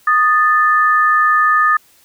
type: tone pair together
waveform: sine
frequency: 1237.3 / 1760 Hz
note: D#6 / A6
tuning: -10 / 0 cents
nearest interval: tritone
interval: 610 cents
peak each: -11 / -14 dBFS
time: 0.07-1.77 s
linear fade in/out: 5 ms
effects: white hiss -51 dBFS RMS until 2.04 s